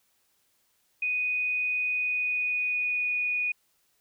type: tone with pitch glide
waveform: sine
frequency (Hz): 2487 to 2467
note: D#7 to D#7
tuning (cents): -1 to -15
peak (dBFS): -25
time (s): 1.02-3.52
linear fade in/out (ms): 5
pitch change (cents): -14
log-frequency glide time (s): 1.94-3.14
effects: white hiss -70 dBFS RMS until 4 s